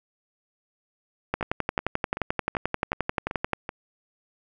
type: two click trains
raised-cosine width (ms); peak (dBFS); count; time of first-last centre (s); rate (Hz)
0.5; -9 / -16; 26 / 7; 1.34-3.533 / 1.41-3.691; 11.4 / 2.63
effects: none